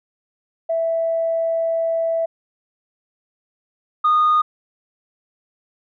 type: tone pair in turn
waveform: sine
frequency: 659.3 / 1230.3 Hz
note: E5 / D#6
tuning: 0 / -20 cents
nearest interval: major seventh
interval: 1080 cents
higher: second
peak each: -17 / -11 dBFS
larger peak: second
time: 0.69-2.26 / 4.04-4.42 s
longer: first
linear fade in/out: 10 ms
effects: tanh soft clip ceiling -10 dBFS